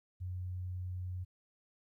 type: tone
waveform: sine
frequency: 91 Hz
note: F#2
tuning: 28 cents flat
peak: -37 dBFS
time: 0.2-1.25 s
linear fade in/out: 20 ms
effects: 13-bit

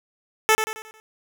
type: tone with echo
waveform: 10% pulse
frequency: 437.2 Hz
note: A4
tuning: 11 cents flat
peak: -6 dBFS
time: 0.49-0.55 s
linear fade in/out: 0 ms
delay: 90 ms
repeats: 5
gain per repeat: -7 dB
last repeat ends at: 1 s
effects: none

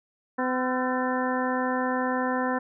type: harmonic tone with a mistuned harmonic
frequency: 254.4 Hz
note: C4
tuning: 48 cents flat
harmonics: 1 / 2 / 3 / 4 / 5 / 6 / 7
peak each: -28 / -30 / -32 / -31 / -37 / -37 / -34 dBFS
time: 0.38-2.59 s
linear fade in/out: 10 ms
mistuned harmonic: 5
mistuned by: +96 cents
effects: none

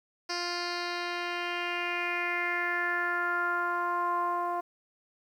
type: tone with low-pass filter sweep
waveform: 10% pulse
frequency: 350 Hz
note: F4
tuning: 4 cents sharp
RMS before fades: -31 dBFS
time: 0.29-4.61 s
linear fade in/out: 10 ms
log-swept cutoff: 5100 to 880 Hz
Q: 4.3
effects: 10-bit

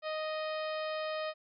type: harmonic tone with a mistuned harmonic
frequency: 622.3 Hz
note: D#5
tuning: in tune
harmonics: 1 / 2 / 3 / 4 / 5 / 6 / 7 / 8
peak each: -35 / -41 / -45 / -47 / -49 / -51 / -52 / -53 dBFS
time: 0.02-1.34 s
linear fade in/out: 50 ms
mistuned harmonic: 7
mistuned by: -51 cents
effects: none

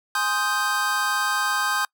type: chord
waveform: square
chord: Ab major seventh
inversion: none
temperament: equal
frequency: 830.6 / 1046.5 / 1244.5 / 1568 Hz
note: Ab5 / C6 / Eb6 / G6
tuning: 0 / 0 / 0 / 0 cents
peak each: -31 / -29 / -28 / -25 dBFS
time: 0.15-1.85 s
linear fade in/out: 2 ms
effects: noise-tail reverb RT60 0.1 s tail -26 dB re dry

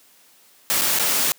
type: noise with dropouts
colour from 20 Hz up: white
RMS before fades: -20 dBFS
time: 0.7-1.32 s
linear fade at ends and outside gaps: 0 ms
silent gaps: 0.812-0.818 / 0.988-0.996 s
effects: white hiss -54 dBFS RMS until 1.38 s + high-pass 150 Hz 12 dB/octave

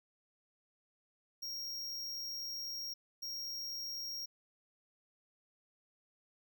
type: tone bursts at uneven times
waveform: square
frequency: 5588 Hz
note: F8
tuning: in tune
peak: -40 dBFS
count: 2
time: 1.42-2.94 / 3.22-4.26 s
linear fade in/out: 10 ms
effects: none

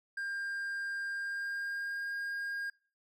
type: tone with pitch glide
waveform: triangle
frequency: 1600 to 1619.5 Hz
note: G6 to G#6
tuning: +35 to -44 cents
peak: -33 dBFS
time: 0.17-2.7 s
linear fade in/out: 5 ms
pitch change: +21 cents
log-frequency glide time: 1.08-2.13 s
effects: noise-tail reverb RT60 0.4 s tail -24 dB re dry

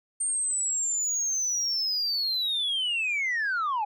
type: linear sweep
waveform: sine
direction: down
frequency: 8770 to 801 Hz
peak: -23 dBFS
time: 0.2-3.85 s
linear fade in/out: 10 ms
effects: tanh soft clip ceiling -23 dBFS

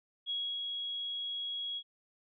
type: tone with ADSR envelope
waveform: sine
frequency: 3319 Hz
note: G#7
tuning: 2 cents flat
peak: -32 dBFS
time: 0.26-1.83 s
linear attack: 39 ms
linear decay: 290 ms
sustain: -3 dB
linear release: 60 ms
effects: none

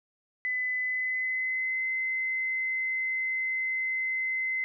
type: tone with pitch glide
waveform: sine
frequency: 2009 to 2055 Hz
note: B6 to C7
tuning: +29 to -32 cents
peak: -27 dBFS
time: 0.45-4.64 s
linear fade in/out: 0 ms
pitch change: +39 cents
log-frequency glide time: 0.81-1.87 s
effects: none

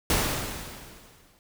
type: noise with exponential decay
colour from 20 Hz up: pink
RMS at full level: -22 dBFS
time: 0.1-1.39 s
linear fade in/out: 1 ms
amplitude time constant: 280 ms
effects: none

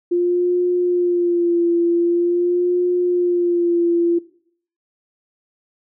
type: tone with vibrato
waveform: sine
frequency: 349.2 Hz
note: F4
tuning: in tune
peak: -14 dBFS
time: 0.11-4.19 s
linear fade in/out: 10 ms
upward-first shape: sine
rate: 0.45 Hz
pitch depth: 37 cents each way
effects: noise-tail reverb RT60 0.6 s tail -18 dB re dry

